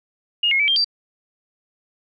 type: tone with pitch steps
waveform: sine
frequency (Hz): 2852 / 2160 / 2304 / 3186 / 4677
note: F7 / C#7 / D7 / G7 / D8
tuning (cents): +36 / -45 / -34 / +27 / -8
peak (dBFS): -15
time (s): 0.43-0.845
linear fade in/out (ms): 5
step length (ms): 83
effects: none